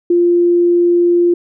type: tone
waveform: sine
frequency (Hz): 347.9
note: F4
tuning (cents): -7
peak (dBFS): -8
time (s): 0.1-1.34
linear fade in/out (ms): 5
effects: none